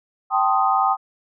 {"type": "chord", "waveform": "sine", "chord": "A half-diminished seventh", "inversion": "third", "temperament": "equal with one note detuned", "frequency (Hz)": [778.1, 880, 1046.5, 1244.5], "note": ["G5", "A5", "C6", "Eb6"], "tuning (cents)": [-13, 0, 0, 0], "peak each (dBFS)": [-19, -24, -24, -20], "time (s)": [0.3, 0.97], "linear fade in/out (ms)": 50, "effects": []}